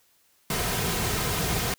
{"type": "noise with comb filter", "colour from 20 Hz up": "pink", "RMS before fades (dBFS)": -27, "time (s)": [0.5, 1.74], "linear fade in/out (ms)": 2, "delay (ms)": 3.5, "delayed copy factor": -0.5, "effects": ["white hiss -64 dBFS RMS until 1.78 s"]}